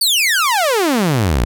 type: exponential sweep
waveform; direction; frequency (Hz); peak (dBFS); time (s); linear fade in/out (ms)
sawtooth; down; 4699 to 51.91; -9; 0.01-1.45; 5
effects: none